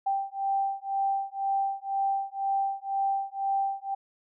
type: beating tone pair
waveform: sine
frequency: 784 / 786 Hz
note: G5 / G5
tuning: 0 / +4 cents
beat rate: 2 Hz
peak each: -29 dBFS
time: 0.06-3.95 s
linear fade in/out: 10 ms
effects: none